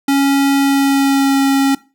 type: tone with pitch glide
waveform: square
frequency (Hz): 277.2 to 273.5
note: C#4 to C#4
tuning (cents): 0 to -23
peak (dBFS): -11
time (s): 0.08-1.75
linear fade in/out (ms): 5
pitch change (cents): -23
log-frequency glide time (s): 0.57-1.42
effects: noise-tail reverb RT60 0.3 s tail -20 dB re dry